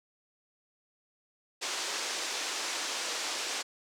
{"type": "band-pass noise", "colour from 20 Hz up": "white", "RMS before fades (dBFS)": -35, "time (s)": [1.61, 3.63], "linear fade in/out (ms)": 20, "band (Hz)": [310, 7000], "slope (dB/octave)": 24, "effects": []}